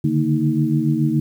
sine tone cluster, 143.7 / 150.7 / 229.8 / 314.7 Hz, D3 / D3 / A#3 / D#4, -37 / +45 / -25 / +20 cents, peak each -21 dBFS, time 0.04-1.2 s, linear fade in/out 5 ms, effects 8-bit

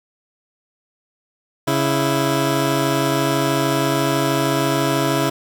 15% pulse tone pair together, 138.59 / 329.6 Hz, C#3 / E4, 0 / 0 cents, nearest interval octave + minor third, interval 1500 cents, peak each -13 dBFS, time 1.67-5.3 s, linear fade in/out 10 ms, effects none

